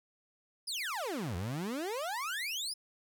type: exponential two-way sweep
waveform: 30% pulse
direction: down then up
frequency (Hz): 5274 to 82.41 to 5274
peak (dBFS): -32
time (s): 0.67-2.74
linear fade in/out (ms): 10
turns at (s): 1.36
effects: none